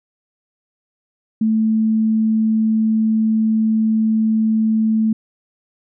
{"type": "tone", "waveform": "sine", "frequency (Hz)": 220, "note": "A3", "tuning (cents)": 0, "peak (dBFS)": -13, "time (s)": [1.41, 5.13], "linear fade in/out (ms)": 5, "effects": []}